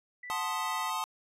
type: tone with tremolo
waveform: sine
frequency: 1975.5 Hz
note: B6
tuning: in tune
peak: -40 dBFS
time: 0.23-0.9 s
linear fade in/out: 5 ms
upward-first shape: sine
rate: 2.5 Hz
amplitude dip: 25%
type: chord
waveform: square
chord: F# diminished seventh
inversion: none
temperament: equal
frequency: 740 / 880 / 1046.5 / 1244.5 Hz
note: F#5 / A5 / C6 / Eb6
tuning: 0 / 0 / 0 / 0 cents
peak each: -42 / -36 / -37 / -37 dBFS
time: 0.3-1.04 s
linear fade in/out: 0 ms
effects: resampled to 32000 Hz